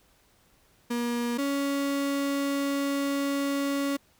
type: tone pair in turn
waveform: 35% pulse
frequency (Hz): 238.6 / 279.7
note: A#3 / C#4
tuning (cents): +41 / +16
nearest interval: minor third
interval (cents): 275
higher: second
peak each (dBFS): -25 / -24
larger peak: second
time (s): 0.9-1.38 / 1.38-3.97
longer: second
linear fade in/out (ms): 10
effects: pink hiss -63 dBFS RMS until 4.19 s